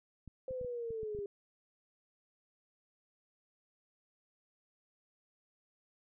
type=clicks; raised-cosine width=5 ms; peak=-37 dBFS; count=8; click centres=0.277 / 0.509 / 0.613 / 0.647 / 0.906 / 1.032 / 1.149 / 1.189 s
type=linear sweep; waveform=sine; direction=down; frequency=523.3 to 398.7 Hz; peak=-37 dBFS; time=0.48-1.26 s; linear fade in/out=2 ms
effects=none